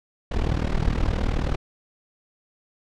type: noise with amplitude modulation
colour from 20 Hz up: brown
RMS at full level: -19 dBFS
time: 0.31-1.56 s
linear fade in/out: 10 ms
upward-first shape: sine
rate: 39 Hz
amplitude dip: 85%
effects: low-pass 5000 Hz 12 dB/octave